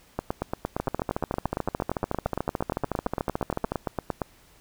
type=two click trains; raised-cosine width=1 ms; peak=-12 / -12 dBFS; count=41 / 36; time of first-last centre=0.8-3.72 / 0.19-4.218 s; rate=13.7 / 8.69 Hz; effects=pink hiss -57 dBFS RMS until 4.6 s